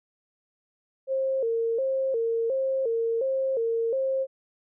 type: tone with vibrato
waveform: sine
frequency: 493.9 Hz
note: B4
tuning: in tune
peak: -23 dBFS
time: 1.07-4.27 s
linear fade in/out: 50 ms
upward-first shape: square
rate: 1.4 Hz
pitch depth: 130 cents each way
effects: none